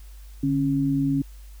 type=tone pair together; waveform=sine; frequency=145.68 / 275 Hz; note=D3 / C#4; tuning=-14 / -14 cents; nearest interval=major seventh; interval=1100 cents; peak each=-25 / -21 dBFS; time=0.43-1.22 s; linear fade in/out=5 ms; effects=added 50 Hz sine -40 dBFS peak until 1.6 s + white hiss -56 dBFS RMS until 1.6 s